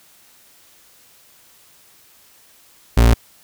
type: tone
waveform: 35% pulse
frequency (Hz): 58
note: A#1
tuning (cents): -8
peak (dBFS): -7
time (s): 2.97-3.14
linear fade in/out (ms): 5
effects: white hiss -51 dBFS RMS until 3.43 s